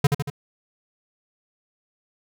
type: tone with echo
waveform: square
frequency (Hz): 143.2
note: D3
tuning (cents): -43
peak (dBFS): -13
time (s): 0.04-0.07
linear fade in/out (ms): 5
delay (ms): 77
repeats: 3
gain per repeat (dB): -5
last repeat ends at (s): 0.301
effects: none